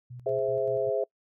sine tone with tremolo, 123.47 Hz, B2, in tune, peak -39 dBFS, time 0.1-0.9 s, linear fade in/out 10 ms, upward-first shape square, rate 5.2 Hz, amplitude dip 65%
sine chord, Ab augmented, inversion none, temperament equal with one note detuned, 415.3 / 524.8 / 659.3 Hz, Ab4 / C5 / E5, 0 / +5 / 0 cents, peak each -29 dBFS, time 0.26-1.04 s, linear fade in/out 5 ms
effects noise-tail reverb RT60 0.1 s tail -26 dB re dry

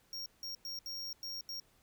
square tone bursts at uneven times, 5570 Hz, F8, 5 cents flat, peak -40 dBFS, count 6, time 0.13-0.26 / 0.43-0.55 / 0.65-0.79 / 0.86-1.13 / 1.23-1.41 / 1.49-1.6 s, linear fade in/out 2 ms, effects pink hiss -69 dBFS RMS until 1.82 s

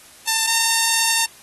5% pulse tone pair in turn, 895 / 909.1 Hz, A5 / A#5, +29 / -44 cents, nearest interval unison, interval 27 cents, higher second, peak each -6 dBFS, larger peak neither, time 0.27-0.47 / 0.47-1.26 s, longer second, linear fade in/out 10 ms, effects white hiss -46 dBFS RMS until 1.42 s + AAC 32 kbps

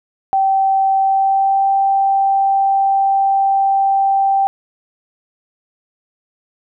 sine tone with pitch glide, 775 to 783.1 Hz, G5 to G5, -20 to -2 cents, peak -11 dBFS, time 0.33-4.47 s, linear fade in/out 0 ms, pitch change +18 cents, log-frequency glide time 1-1.68 s, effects none

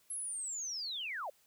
sine linear sweep, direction down, 11110 to 510 Hz, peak -37 dBFS, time 0.1-1.3 s, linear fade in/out 5 ms, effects white hiss -69 dBFS RMS until 1.46 s

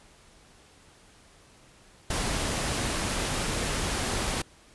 pink noise, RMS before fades -29 dBFS, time 2.1-4.42 s, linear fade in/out 5 ms, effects pink hiss -56 dBFS RMS until 4.74 s + resampled to 24000 Hz

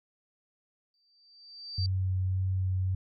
sine tone with exponential growth, 4648 Hz, D8, 19 cents flat, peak -32 dBFS, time 0.94-1.86 s, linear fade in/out 1 ms, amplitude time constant 200 ms
sine tone with vibrato, 93.7 Hz, F#2, 22 cents sharp, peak -26 dBFS, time 1.78-2.95 s, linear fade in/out 5 ms, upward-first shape sine, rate 1.8 Hz, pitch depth 10 cents each way
effects none

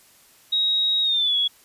sine tone with pitch glide, 3793 to 3360 Hz, A#7 to G#7, +29 to +19 cents, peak -18 dBFS, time 0.52-1.48 s, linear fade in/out 10 ms, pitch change -210 cents, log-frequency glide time 1.02-1.36 s, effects white hiss -54 dBFS RMS until 1.64 s + resampled to 32000 Hz

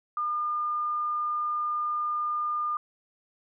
sine tone, 1209 Hz, D6, 50 cents sharp, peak -26 dBFS, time 0.17-2.77 s, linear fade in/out 2 ms, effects none

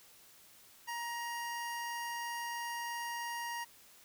25% pulse tone, 943 Hz, A#5, 20 cents sharp, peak -34 dBFS, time 0.87-3.65 s, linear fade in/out 20 ms, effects white hiss -60 dBFS RMS until 4.04 s

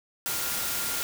sine tone in noise, 1404 Hz, F6, 9 cents sharp, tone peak -40 dBFS, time 0.26-1.03 s, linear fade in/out 0 ms, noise white, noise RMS -30 dBFS, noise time 0.26-1.03 s, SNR -13 dB, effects none

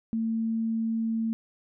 sine tone, 225.2 Hz, A3, 40 cents sharp, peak -25 dBFS, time 0.13-1.33 s, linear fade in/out 0 ms, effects none

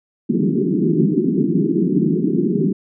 pink band-pass noise, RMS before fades -17 dBFS, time 0.29-2.73 s, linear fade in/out 10 ms, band 150 to 400 Hz, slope 96 dB/octave, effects none

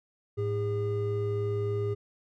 triangle tone pair together, 107.7 / 406.6 Hz, A2 / G#4, -37 / -37 cents, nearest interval octave + major seventh, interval 2300 cents, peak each -28 dBFS, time 0.37-1.95 s, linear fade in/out 20 ms, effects none

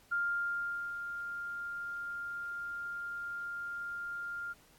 sine tone with ADSR envelope, 1400 Hz, F6, 4 cents sharp, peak -29 dBFS, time 0.11-4.54 s, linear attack 16 ms, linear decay 800 ms, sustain -8 dB, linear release 24 ms, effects pink hiss -63 dBFS RMS until 4.78 s + AAC 64 kbps

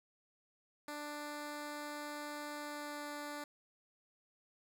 10% pulse tone with pitch glide, 295.1 to 293.2 Hz, D4 to D4, +8 to -3 cents, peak -34 dBFS, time 0.88-3.44 s, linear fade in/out 2 ms, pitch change -11 cents, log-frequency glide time 2.56-3.09 s, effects none

